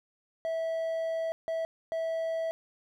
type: tone bursts at uneven times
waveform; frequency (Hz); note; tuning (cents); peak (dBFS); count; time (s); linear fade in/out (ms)
triangle; 653; E5; -17; -27; 3; 0.45-1.32 / 1.48-1.65 / 1.92-2.51; 0
effects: none